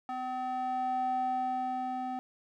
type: tone with band-pass filter sweep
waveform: square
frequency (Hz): 255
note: C4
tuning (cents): -44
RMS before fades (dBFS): -33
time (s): 0.09-2.19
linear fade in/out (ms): 0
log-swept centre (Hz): 940 to 620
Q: 4.7
effects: none